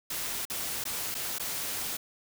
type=noise with dropouts; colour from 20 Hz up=white; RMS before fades=-34 dBFS; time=0.1-1.97 s; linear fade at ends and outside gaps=5 ms; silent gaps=0.453-0.499 / 0.84-0.852 / 1.144-1.149 / 1.385-1.396 s; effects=none